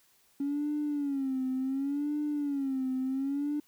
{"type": "tone with vibrato", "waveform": "triangle", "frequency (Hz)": 277.7, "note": "C#4", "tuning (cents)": 3, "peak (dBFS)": -25, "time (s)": [0.4, 3.6], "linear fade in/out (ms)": 5, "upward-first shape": "sine", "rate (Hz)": 0.69, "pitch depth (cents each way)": 120, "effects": ["tanh soft clip ceiling -26 dBFS", "white hiss -66 dBFS RMS until 3.67 s"]}